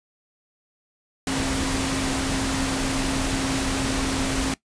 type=tone in noise; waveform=sine; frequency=267.4 Hz; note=C4; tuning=38 cents sharp; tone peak=-26 dBFS; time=1.27-4.54 s; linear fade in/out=2 ms; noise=pink; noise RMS=-26 dBFS; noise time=1.27-4.54 s; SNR=-3 dB; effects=noise-tail reverb RT60 0.1 s tail -19 dB re dry + resampled to 22050 Hz